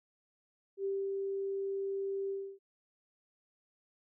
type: tone with ADSR envelope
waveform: sine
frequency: 392 Hz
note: G4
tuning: in tune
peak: -31 dBFS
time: 0.77-2.59 s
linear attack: 79 ms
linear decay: 240 ms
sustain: -2 dB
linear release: 290 ms
effects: none